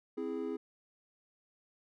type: chord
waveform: triangle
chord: C augmented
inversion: none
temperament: equal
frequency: 261.6 / 329.6 / 415.3 Hz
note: C4 / E4 / G#4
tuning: 0 / 0 / 0 cents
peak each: -38 / -38 / -36 dBFS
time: 0.17-0.57 s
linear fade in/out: 10 ms
effects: none